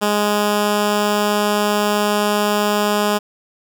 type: tone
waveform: 10% pulse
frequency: 207.7 Hz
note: G#3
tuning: in tune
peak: -7 dBFS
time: 0.01-3.19 s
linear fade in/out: 20 ms
effects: none